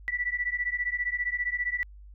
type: beating tone pair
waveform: sine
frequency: 1954 / 1969 Hz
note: B6 / B6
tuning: -19 / -6 cents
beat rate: 15 Hz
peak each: -30 dBFS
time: 0.08-1.83 s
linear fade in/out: 0 ms
effects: added 50 Hz sine -45 dBFS peak until 2.14 s